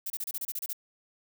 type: noise bursts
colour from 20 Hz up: violet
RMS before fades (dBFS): -34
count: 10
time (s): 0.06-0.731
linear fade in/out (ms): 5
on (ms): 41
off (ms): 29
effects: none